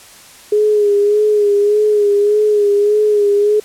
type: tone with vibrato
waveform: sine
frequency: 415.3 Hz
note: G#4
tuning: in tune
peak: -9 dBFS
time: 0.52-3.6 s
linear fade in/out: 5 ms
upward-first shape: sine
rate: 1.7 Hz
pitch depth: 40 cents each way
effects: white hiss -40 dBFS RMS until 3.64 s + low-pass 11000 Hz 12 dB/octave